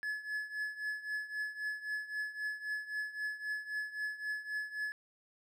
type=tone with tremolo; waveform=triangle; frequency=1709 Hz; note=G#6; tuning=49 cents sharp; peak=-31 dBFS; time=0.03-4.92 s; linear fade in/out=0 ms; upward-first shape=triangle; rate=3.8 Hz; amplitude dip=85%; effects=none